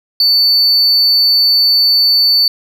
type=tone; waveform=sine; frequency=4500 Hz; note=C#8; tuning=25 cents sharp; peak=-5 dBFS; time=0.2-2.48 s; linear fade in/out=2 ms; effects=tanh soft clip ceiling -6 dBFS